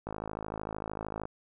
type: click train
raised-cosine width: 1 ms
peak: -22 dBFS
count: 64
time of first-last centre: 0.07-1.254 s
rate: 53.2 Hz
effects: none